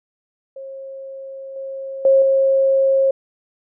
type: tone with level steps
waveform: sine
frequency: 539 Hz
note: C#5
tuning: 49 cents flat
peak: -30 / -26 / -9 / -12 dBFS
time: 0.56-3.11 s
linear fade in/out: 5 ms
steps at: 1.56 / 2.05 / 2.22 s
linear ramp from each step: 2 ms
effects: none